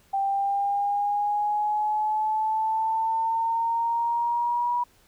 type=exponential sweep; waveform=sine; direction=up; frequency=784 to 970 Hz; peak=-22 dBFS; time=0.13-4.84 s; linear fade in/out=10 ms; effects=pink hiss -60 dBFS RMS until 5.07 s